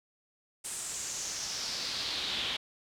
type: noise with band-pass filter sweep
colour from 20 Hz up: brown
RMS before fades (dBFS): -36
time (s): 0.64-2.57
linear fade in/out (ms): 10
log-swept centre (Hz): 8700 to 3300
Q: 3.7
effects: none